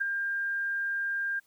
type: tone with ADSR envelope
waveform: sine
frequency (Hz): 1600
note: G6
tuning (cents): +35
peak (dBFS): -23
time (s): 0-1.4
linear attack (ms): 17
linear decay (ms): 6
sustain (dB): -5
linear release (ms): 15
effects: white hiss -68 dBFS RMS until 1.46 s